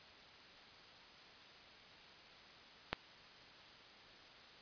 click, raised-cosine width 0.3 ms, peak -18 dBFS, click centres 2.93 s, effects white hiss -58 dBFS RMS until 4.61 s + resampled to 11025 Hz

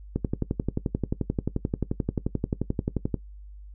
click train, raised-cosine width 3 ms, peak -12 dBFS, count 35, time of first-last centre 0.16-3.142 s, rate 11.4 Hz, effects noise-tail reverb RT60 0.1 s tail -17 dB re dry + added 50 Hz sine -41 dBFS peak until 3.74 s

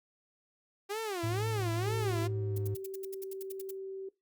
sawtooth tone with vibrato, 386.9 Hz, G4, 23 cents flat, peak -30 dBFS, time 0.89-2.28 s, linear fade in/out 20 ms, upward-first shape sine, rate 2.1 Hz, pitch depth 260 cents each way
triangle tone with pitch glide, 110 to 103.23 Hz, A2 to G#2, 0 to -10 cents, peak -30 dBFS, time 1.23-2.75 s, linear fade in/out 10 ms, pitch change -110 cents, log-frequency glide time 2.06-2.62 s
sine tone, 385.2 Hz, G4, 30 cents flat, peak -38 dBFS, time 1.86-4.09 s, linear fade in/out 5 ms
violet noise bursts, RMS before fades -43 dBFS, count 13, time 2.56-3.71 s, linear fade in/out 5 ms, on 22 ms, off 72 ms
effects noise-tail reverb RT60 0.2 s tail -20 dB re dry + Opus 48 kbps

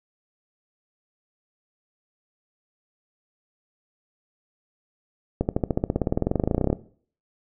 accelerating click train, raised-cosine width 2 ms, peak -8 dBFS, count 28, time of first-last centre 5.41-6.729 s, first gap 79 ms, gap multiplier 0.96, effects noise-tail reverb RT60 0.5 s tail -18 dB re dry

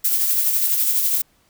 violet noise with tremolo, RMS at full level -17 dBFS, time 0.04-1.22 s, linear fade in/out 10 ms, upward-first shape triangle, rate 12 Hz, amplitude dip 45%, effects pink hiss -60 dBFS RMS until 1.49 s

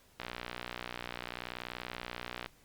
click train, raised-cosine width 0.3 ms, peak -22 dBFS, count 138, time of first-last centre 0.2-2.461 s, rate 60.6 Hz, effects pink hiss -64 dBFS RMS until 2.64 s + Opus 48 kbps

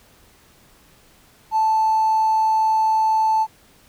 triangle tone with hard clipping, 878 Hz, A5, 4 cents flat, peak -15 dBFS, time 1.51-3.47 s, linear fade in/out 50 ms, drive 3 dB, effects pink hiss -53 dBFS RMS until 3.88 s

